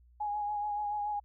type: tone with vibrato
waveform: sine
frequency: 830.6 Hz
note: G#5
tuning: in tune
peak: -31 dBFS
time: 0.2-1.2 s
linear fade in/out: 10 ms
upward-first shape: sine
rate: 7 Hz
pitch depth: 25 cents each way
effects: added 60 Hz sine -58 dBFS peak until 1.24 s